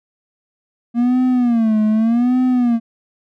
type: tone with vibrato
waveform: triangle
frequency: 233.6 Hz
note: A#3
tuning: 4 cents sharp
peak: -10 dBFS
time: 0.94-2.8 s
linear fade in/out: 50 ms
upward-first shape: sine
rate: 0.84 Hz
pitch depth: 150 cents each way
effects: none